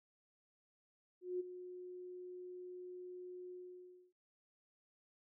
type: tone with ADSR envelope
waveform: sine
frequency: 361.8 Hz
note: F#4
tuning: 39 cents flat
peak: -35 dBFS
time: 1.21-4.13 s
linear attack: 190 ms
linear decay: 17 ms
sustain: -12 dB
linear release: 620 ms
effects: none